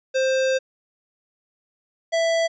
square tone pair in turn, 525 / 661.5 Hz, C5 / E5, +6 / +6 cents, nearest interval major third, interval 400 cents, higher second, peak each -19 dBFS, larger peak neither, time 0.14-0.59 / 2.12-2.48 s, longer first, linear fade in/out 20 ms, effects resampled to 16000 Hz

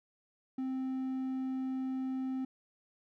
triangle tone, 261.6 Hz, C4, in tune, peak -31 dBFS, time 0.58-2.45 s, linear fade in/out 5 ms, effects none

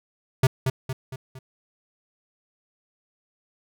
square tone with echo, 131 Hz, C3, 2 cents sharp, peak -15 dBFS, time 0.43-0.47 s, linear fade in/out 5 ms, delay 230 ms, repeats 4, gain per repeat -6 dB, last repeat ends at 1.39 s, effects none

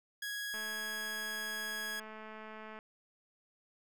sawtooth tone, 1661.2 Hz, G#6, in tune, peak -34 dBFS, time 0.22-2 s, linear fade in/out 5 ms
click train, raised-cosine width 0.5 ms, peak -34 dBFS, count 489, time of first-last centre 0.54-2.789 s, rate 217 Hz
effects none

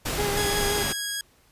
pink noise, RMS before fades -28 dBFS, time 0.05-0.93 s, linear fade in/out 10 ms
30% pulse tone with vibrato, 408.4 Hz, G#4, 29 cents flat, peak -24 dBFS, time 0.18-0.83 s, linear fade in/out 0 ms, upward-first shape sine, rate 5.7 Hz, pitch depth 28 cents each way
10% pulse tone with pitch glide, 1670 to 1650.8 Hz, G#6 to G#6, +9 to -11 cents, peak -19 dBFS, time 0.37-1.21 s, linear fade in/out 2 ms, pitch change -20 cents, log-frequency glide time 0.48-0.79 s
effects pink hiss -60 dBFS RMS until 1.51 s + resampled to 32000 Hz

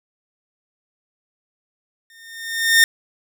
sawtooth tone with exponential growth, 1824 Hz, A#6, 38 cents flat, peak -4 dBFS, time 2.1-2.84 s, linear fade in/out 1 ms, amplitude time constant 160 ms, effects none

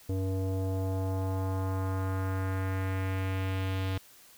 square tone with low-pass filter sweep, 95 Hz, F#2, 46 cents sharp, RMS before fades -31 dBFS, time 0.09-3.98 s, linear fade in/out 5 ms, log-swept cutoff 450 to 3600 Hz, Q 1.8, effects white hiss -56 dBFS RMS until 4.37 s

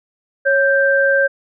sine tone pair together, 552 / 1570.8 Hz, C#5 / G6, -7 / +3 cents, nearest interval octave + tritone, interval 1810 cents, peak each -14 dBFS, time 0.45-1.28 s, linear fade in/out 20 ms, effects none

